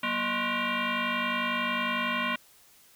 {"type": "tone with frequency modulation", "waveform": "sine", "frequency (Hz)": 663, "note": "E5", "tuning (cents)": 10, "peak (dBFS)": -26, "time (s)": [0.03, 2.36], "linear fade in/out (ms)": 5, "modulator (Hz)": 425, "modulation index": 5.6, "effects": ["white hiss -58 dBFS RMS until 2.95 s"]}